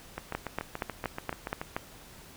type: two click trains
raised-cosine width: 0.5 ms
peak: -15 / -19 dBFS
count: 7 / 11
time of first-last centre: 0.35-1.765 / 0.18-1.615 s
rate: 4.24 / 6.97 Hz
effects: pink hiss -51 dBFS RMS until 2.36 s